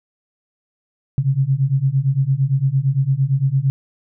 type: beating tone pair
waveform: sine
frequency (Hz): 130.81 / 139.61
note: C3 / C#3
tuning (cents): 0 / +13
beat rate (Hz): 8.8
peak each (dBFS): -18 / -17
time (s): 1.18-3.7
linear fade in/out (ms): 0
effects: none